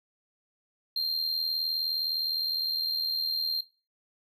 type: tone with amplitude modulation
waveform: triangle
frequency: 4186 Hz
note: C8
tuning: in tune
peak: -23 dBFS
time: 0.96-3.61 s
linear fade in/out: 5 ms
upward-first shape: sine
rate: 79.6 Hz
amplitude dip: 50%
effects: noise-tail reverb RT60 0.3 s tail -17 dB re dry